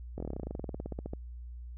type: slowing click train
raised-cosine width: 2 ms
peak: -24 dBFS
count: 23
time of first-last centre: 0.18-1.135 s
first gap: 22 ms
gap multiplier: 1.06
effects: added 60 Hz sine -41 dBFS peak until 1.77 s